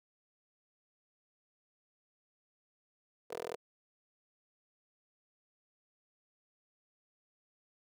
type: tone with high-pass filter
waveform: 15% pulse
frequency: 41.37 Hz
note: E1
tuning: 7 cents sharp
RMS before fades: -42 dBFS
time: 3.3-3.56 s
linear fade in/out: 10 ms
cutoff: 490 Hz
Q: 4.4
effects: none